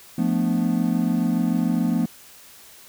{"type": "chord", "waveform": "triangle", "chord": "B half-diminished seventh", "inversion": "second", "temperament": "equal", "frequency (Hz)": [174.61, 220, 246.9, 293.7], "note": ["F3", "A3", "B3", "D4"], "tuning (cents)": [0, 0, 0, 0], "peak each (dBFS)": [-22, -22, -21, -27], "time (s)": [0.18, 2.06], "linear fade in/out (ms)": 5, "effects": ["white hiss -47 dBFS RMS until 2.88 s"]}